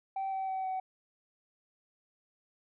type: tone with pitch steps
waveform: sine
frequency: 774 / 767.3 / 760.7 / 754.1 Hz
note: G5 / G5 / F#5 / F#5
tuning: -22 / -37 / +48 / +33 cents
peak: -30 dBFS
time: 0.16-0.8 s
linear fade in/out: 5 ms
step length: 160 ms
effects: tanh soft clip ceiling -30 dBFS